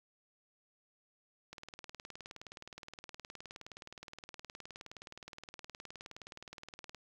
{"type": "click train", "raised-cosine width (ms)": 0.2, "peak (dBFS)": -30, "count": 105, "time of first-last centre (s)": [1.53, 6.947], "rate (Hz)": 19.2, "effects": ["10-bit"]}